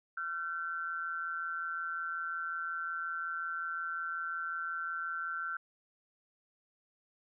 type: tone pair together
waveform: sine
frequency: 1366 / 1531.5 Hz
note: F6 / G6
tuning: -39 / -41 cents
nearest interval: major second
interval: 198 cents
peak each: -37 / -38 dBFS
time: 0.17-5.57 s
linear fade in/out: 5 ms
effects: none